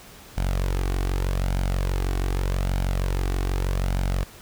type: tone with flanger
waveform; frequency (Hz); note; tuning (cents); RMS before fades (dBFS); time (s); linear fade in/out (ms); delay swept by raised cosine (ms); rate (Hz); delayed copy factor
sawtooth; 46.25; F#1; 0; -24; 0.37-4.24; 10; 1.3 to 2.7; 0.83; +0.5
effects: pink hiss -46 dBFS RMS until 4.41 s